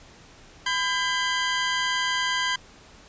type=tone pair together; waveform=20% pulse; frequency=1008.5 / 1600 Hz; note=B5 / G6; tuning=+36 / +35 cents; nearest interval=minor sixth; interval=799 cents; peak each=-21 dBFS; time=0.66-2.56 s; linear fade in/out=5 ms; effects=pink hiss -50 dBFS RMS until 3.08 s + resampled to 16000 Hz